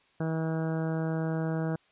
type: harmonic tone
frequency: 161 Hz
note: E3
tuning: 41 cents flat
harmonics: 1 / 2 / 3 / 4 / 5 / 6 / 7 / 8 / 9 / 10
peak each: -29 / -35 / -37 / -39 / -44 / -49 / -50 / -50 / -46 / -49 dBFS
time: 0.2-1.76 s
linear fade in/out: 5 ms
effects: white hiss -65 dBFS RMS until 1.91 s + resampled to 8000 Hz